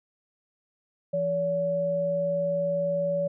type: tone pair together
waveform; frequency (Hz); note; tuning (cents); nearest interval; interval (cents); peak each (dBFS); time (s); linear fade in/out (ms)
sine; 169.04 / 569; E3 / C#5; +44 / +45; octave + major sixth; 2101; -33 / -24; 1.13-3.28; 10
effects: none

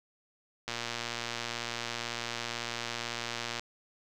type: click train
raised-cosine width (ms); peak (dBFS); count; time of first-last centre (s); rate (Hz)
0.2; -17; 345; 0.68-3.595; 118
effects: none

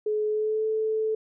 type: tone with pitch glide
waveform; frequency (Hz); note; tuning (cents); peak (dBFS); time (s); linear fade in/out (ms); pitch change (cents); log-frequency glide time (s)
sine; 425.7 to 437.2; G#4 to A4; +43 to -11; -23; 0.06-1.15; 5; +46; 0.28-0.66
effects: none

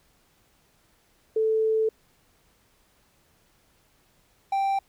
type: tone pair in turn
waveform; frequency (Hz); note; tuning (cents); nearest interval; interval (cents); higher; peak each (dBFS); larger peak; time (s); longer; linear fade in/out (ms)
sine / triangle; 440 / 784; A4 / G5; 0 / 0; minor seventh; 1000; second; -20; neither; 1.36-1.89 / 4.52-4.79; first; 5
effects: pink hiss -64 dBFS RMS until 4.88 s

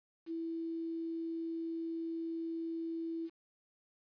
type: tone with quantisation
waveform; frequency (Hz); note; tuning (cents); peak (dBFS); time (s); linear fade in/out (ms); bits
sine; 329.6; E4; 0; -36; 0.26-3.3; 50; 10
effects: resampled to 11025 Hz

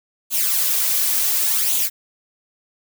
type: noise with flanger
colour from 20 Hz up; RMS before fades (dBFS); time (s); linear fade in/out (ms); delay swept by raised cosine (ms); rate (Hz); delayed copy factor
blue; -19; 0.3-1.9; 50; 0.28 to 3.48; 0.69; +0.6
effects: none

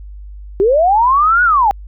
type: linear two-way sweep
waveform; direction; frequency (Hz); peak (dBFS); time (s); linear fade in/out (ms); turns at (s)
sine; up then down; 370 to 1480 to 771; -8; 0.6-1.71; 0; 1.43
effects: added 50 Hz sine -29 dBFS peak until 1.87 s

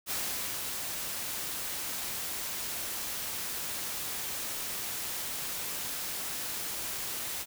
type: noise with ADSR envelope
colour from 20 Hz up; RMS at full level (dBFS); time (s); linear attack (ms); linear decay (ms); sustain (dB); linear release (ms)
white; -33; 0.06-7.46; 48; 460; -3; 50
effects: none

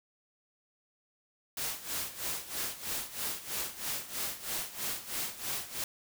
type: noise with tremolo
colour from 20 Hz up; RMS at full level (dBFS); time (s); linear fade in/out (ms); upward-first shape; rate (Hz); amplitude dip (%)
white; -34; 1.57-5.84; 2; sine; 3.1; 80
effects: none

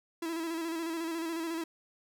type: tone with vibrato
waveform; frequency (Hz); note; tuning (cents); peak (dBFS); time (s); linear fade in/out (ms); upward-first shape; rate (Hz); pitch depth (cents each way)
45% pulse; 329.6; E4; 0; -33; 0.22-1.64; 5; square; 14; 38
effects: none

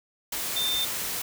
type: tone in noise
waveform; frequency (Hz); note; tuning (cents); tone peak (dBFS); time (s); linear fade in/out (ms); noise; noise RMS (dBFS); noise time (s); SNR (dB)
sine; 3588; A7; +33; -25; 0.56-0.85; 5; white; -31; 0.32-1.22; +3
effects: none

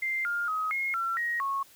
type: tone with pitch steps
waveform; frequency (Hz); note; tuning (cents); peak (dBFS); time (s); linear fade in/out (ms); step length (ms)
sine; 2092 / 1408 / 1265 / 2153 / 1354 / 1886 / 1098; C7 / F6 / D#6 / C7 / E6 / A#6 / C#6; -1 / +14 / +28 / +49 / +46 / +20 / -17; -27; 0.02-1.63; 5; 230
effects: white hiss -56 dBFS RMS until 1.75 s

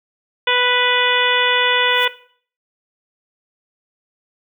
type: harmonic tone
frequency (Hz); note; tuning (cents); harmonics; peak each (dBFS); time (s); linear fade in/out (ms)
493.9; B4; 0; 1 / 2 / 3 / 4 / 5 / 6 / 7; -21 / -21 / -21 / -21 / -21 / -21 / -21; 0.47-2.08; 5
type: noise with exponential growth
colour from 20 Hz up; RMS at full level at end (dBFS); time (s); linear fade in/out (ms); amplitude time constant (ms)
blue; -35; 1.77-2.05; 1; 59
effects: noise-tail reverb RT60 0.5 s tail -17 dB re dry

